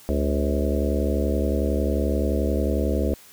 harmonic tone with a mistuned harmonic, 71.3 Hz, C#2, 49 cents sharp, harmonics 1 / 3 / 4 / 5 / 6 / 7 / 8 / 9, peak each -23 / -28 / -29 / -30 / -31 / -31 / -32 / -33 dBFS, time 0.09-3.14 s, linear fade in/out 0 ms, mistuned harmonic 8, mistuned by -65 cents, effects white hiss -49 dBFS RMS until 3.32 s

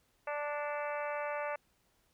harmonic tone with a mistuned harmonic, 293.7 Hz, D4, in tune, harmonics 2 / 3 / 4 / 5 / 6 / 7 / 8 / 9, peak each -37 / -41 / -43 / -45 / -47 / -48 / -49 / -50 dBFS, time 0.27-1.56 s, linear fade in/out 5 ms, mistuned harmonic 8, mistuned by -37 cents, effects pink hiss -73 dBFS RMS until 2.13 s

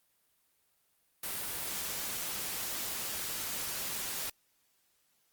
white noise, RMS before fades -37 dBFS, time 1.23-4.3 s, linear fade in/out 5 ms, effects white hiss -73 dBFS RMS until 5.32 s + Opus 32 kbps

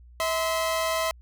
sawtooth tone pair together, 646.9 / 1031 Hz, E5 / C6, -33 / -26 cents, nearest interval minor sixth, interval 807 cents, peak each -22 / -25 dBFS, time 0.2-1.11 s, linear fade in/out 0 ms, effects added 60 Hz sine -47 dBFS peak until 1.21 s

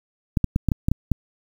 clicks, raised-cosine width 5 ms, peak -6 dBFS, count 8, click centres 0.372 / 0.443 / 0.561 / 0.687 / 0.718 / 0.885 / 0.916 / 1.117 s, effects 7-bit

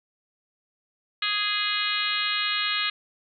harmonic tone, 415.3 Hz, G#4, in tune, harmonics 3 / 4 / 5 / 6 / 7 / 8 / 9 / 10, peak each -32 / -32 / -32 / -32 / -32 / -32 / -32 / -32 dBFS, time 1.22-2.9 s, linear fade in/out 5 ms, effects none

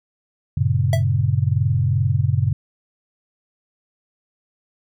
sine chord, G diminished, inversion none, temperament equal with one note detuned, 95.65 / 116.54 / 138.59 Hz, G2 / Bb2 / Db3, -42 / 0 / 0 cents, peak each -20 dBFS, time 0.57-2.53 s, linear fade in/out 5 ms
square tone with exponential decay, 659.3 Hz, E5, in tune, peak -17 dBFS, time 0.93-1.04 s, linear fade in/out 2 ms, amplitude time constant 23 ms
effects none

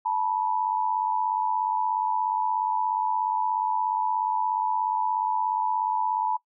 sine tone pair together, 877 / 973.9 Hz, A5 / B5, -6 / -24 cents, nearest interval major second, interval 182 cents, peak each -26 dBFS, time 0.05-6.37 s, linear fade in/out 10 ms, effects noise-tail reverb RT60 0.1 s tail -21 dB re dry

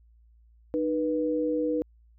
sine tone pair together, 306.4 / 488.1 Hz, D#4 / B4, -27 / -20 cents, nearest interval minor sixth, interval 807 cents, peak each -27 dBFS, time 0.74-1.82 s, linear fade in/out 0 ms, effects added 57 Hz sine -55 dBFS peak until 2.18 s

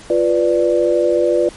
sine chord, B diminished, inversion second, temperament equal, 349.2 / 493.9 / 587.3 Hz, F4 / B4 / D5, 0 / 0 / 0 cents, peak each -16 dBFS, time 0.1-1.49 s, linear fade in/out 2 ms, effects pink hiss -39 dBFS RMS until 1.56 s + MP3 48 kbps

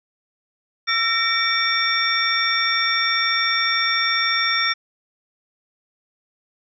sine tone cluster, 1343 / 1846 / 2294 / 3571 / 5530 Hz, E6 / A#6 / D7 / A7 / F8, +32 / -17 / -41 / +25 / -18 cents, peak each -24 dBFS, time 0.87-4.74 s, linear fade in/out 20 ms, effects none

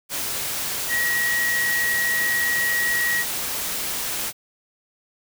sine tone in noise, 1907 Hz, A#6, 39 cents sharp, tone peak -20 dBFS, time 0.88-3.25 s, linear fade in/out 50 ms, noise white, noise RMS -27 dBFS, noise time 0.09-4.33 s, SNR +4 dB, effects none

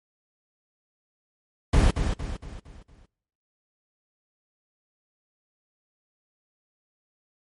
brown noise with echo, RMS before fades -18 dBFS, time 1.73-1.91 s, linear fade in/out 5 ms, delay 230 ms, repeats 5, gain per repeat -7 dB, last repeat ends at 3.06 s, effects noise-tail reverb RT60 0.9 s tail -26 dB re dry + MP3 48 kbps

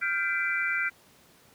sine chord, G dominant seventh, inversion third, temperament equal with one note detuned, 1396.9 / 1568 / 2014 / 2349 Hz, F6 / G6 / B6 / D7, 0 / 0 / +33 / 0 cents, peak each -31 dBFS, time 0.01-0.9 s, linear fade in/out 20 ms, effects pink hiss -58 dBFS RMS until 1.54 s + high-pass 100 Hz 12 dB/octave

